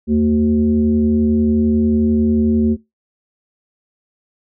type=tone with frequency modulation; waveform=sine; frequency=226.1 Hz; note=A3; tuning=47 cents sharp; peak=-11 dBFS; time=0.07-2.77 s; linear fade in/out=50 ms; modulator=147 Hz; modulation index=0.68; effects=noise-tail reverb RT60 0.2 s tail -22 dB re dry